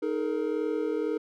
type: chord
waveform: triangle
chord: D# suspended fourth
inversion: none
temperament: equal with one note detuned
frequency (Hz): 311.1 / 424.3 / 466.2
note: D#4 / G#4 / A#4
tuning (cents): 0 / +37 / 0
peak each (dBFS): -29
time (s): 0.02-1.18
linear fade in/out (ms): 10
effects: none